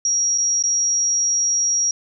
sine tone with dropouts, 5670 Hz, F8, 25 cents sharp, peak -16 dBFS, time 0.05-1.91 s, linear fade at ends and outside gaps 2 ms, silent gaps 0.378-0.382 / 0.626-0.637 s, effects none

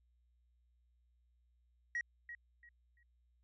sine tone with echo, 1902 Hz, A#6, 34 cents sharp, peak -33 dBFS, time 1.95-2.01 s, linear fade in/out 2 ms, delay 340 ms, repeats 3, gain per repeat -12 dB, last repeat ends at 3.03 s, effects tanh soft clip ceiling -33 dBFS + added 60 Hz sine -70 dBFS peak until 3.43 s

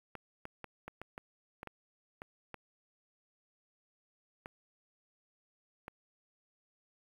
clicks, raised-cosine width 0.5 ms, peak -28 dBFS, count 12, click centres 0.153 / 0.454 / 0.643 / 0.88 / 1.016 / 1.179 / 1.631 / 1.673 / 2.219 / 2.543 / 4.459 / 5.881 s, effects 9-bit

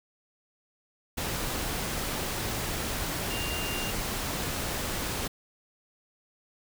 sine tone in noise, 2794 Hz, F7, in tune, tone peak -36 dBFS, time 3.3-3.91 s, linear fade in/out 10 ms, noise pink, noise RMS -32 dBFS, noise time 1.17-5.28 s, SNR -7 dB, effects none

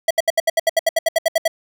square tone bursts, 655 Hz, E5, 11 cents flat, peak -13 dBFS, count 15, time 0.08-1.479 s, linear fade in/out 5 ms, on 27 ms, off 71 ms, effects none

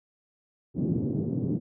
pink band-pass noise, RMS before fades -28 dBFS, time 0.74-1.6 s, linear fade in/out 50 ms, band 120 to 340 Hz, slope 24 dB/octave, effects none

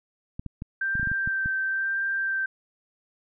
clicks, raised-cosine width 5 ms, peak -21 dBFS, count 10, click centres 0.395 / 0.463 / 0.621 / 0.954 / 0.997 / 1.03 / 1.073 / 1.116 / 1.275 / 1.459 s
sine tone with vibrato, 1568 Hz, G6, in tune, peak -24 dBFS, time 0.81-2.46 s, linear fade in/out 5 ms, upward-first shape sine, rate 1 Hz, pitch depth 15 cents each way
effects none

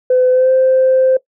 sine tone with pitch glide, 507 to 521 Hz, B4 to C5, +45 to -7 cents, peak -7 dBFS, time 0.1-1.17 s, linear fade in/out 5 ms, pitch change +48 cents, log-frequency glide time 0.31-0.51 s, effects noise-tail reverb RT60 0.1 s tail -19 dB re dry + tanh soft clip ceiling -4 dBFS

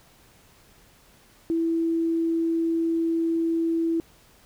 sine tone, 330.2 Hz, E4, 3 cents sharp, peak -21 dBFS, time 1.5-4 s, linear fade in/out 0 ms, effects pink hiss -56 dBFS RMS until 4.45 s

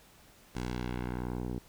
10% pulse tone with low-pass filter sweep, 61.3 Hz, B1, 12 cents flat, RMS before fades -36 dBFS, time 0.55-1.59 s, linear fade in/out 5 ms, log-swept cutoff 9500 to 450 Hz, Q 0.89, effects pink hiss -59 dBFS RMS until 1.68 s

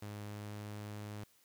sawtooth tone with pitch glide, 103.83 to 104.49 Hz, G#2 to G#2, 0 to +11 cents, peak -39 dBFS, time 0.02-1.24 s, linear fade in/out 5 ms, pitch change +11 cents, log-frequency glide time 0.23-0.64 s, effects white hiss -69 dBFS RMS until 1.44 s

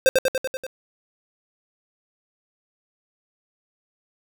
square tone with echo, 523.3 Hz, C5, in tune, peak -12 dBFS, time 0.06-0.09 s, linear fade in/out 0 ms, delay 96 ms, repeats 6, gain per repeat -3 dB, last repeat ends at 0.666 s, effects none

